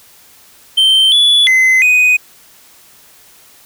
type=tone with pitch steps; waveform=triangle; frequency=3118 / 3430 / 2048 / 2494 Hz; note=G7 / A7 / C7 / D#7; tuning=-10 / -45 / -38 / +3 cents; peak=-5 dBFS; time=0.77-2.17 s; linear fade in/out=10 ms; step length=350 ms; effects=white hiss -44 dBFS RMS until 3.65 s